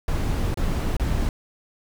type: noise with dropouts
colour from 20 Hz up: brown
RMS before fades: -23 dBFS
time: 0.08-1.29 s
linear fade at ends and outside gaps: 1 ms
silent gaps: 0.543-0.573 / 0.967-0.997 s
effects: none